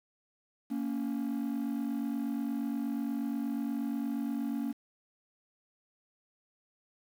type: tone pair together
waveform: triangle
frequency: 231.6 / 280 Hz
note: A#3 / C#4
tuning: -11 / +18 cents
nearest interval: minor third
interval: 329 cents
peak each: -31 / -31 dBFS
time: 0.7-4.73 s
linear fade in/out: 20 ms
effects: tanh soft clip ceiling -25 dBFS + 9-bit